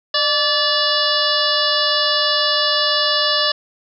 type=harmonic tone with a mistuned harmonic; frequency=579 Hz; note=D5; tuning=25 cents flat; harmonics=1 / 2 / 3 / 5 / 6 / 7 / 8 / 9; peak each=-23 / -23 / -23 / -23 / -23 / -23 / -23 / -23 dBFS; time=0.14-3.52 s; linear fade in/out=5 ms; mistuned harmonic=1; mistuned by=+64 cents; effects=none